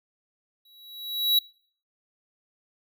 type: tone with exponential growth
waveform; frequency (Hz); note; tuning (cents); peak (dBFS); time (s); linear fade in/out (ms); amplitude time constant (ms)
square; 3900; B7; -23; -17; 0.65-1.39; 5; 160
effects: noise-tail reverb RT60 0.5 s tail -24 dB re dry